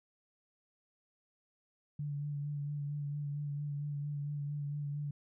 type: tone with vibrato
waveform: sine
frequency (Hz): 145.2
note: D3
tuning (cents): -19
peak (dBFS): -35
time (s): 1.99-5.11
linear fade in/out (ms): 5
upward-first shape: sine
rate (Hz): 4.4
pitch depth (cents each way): 25
effects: none